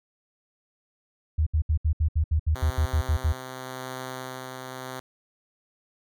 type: tone bursts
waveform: sine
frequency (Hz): 77.78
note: D#2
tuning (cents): 0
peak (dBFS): -19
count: 13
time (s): 1.38-3.326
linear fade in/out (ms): 10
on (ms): 86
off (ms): 69
type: tone with tremolo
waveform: 5% pulse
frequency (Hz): 129.4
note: C3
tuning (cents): -19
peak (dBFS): -22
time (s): 2.55-5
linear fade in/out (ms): 2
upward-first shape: sine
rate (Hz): 0.86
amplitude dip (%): 30
effects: none